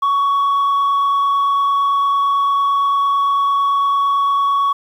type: tone with frequency modulation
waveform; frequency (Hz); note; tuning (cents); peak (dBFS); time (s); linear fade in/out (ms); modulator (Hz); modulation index
sine; 1119; C#6; +16; -10; 0.02-4.73; 10; 28.9; 0.3
effects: tanh soft clip ceiling -12 dBFS + 8-bit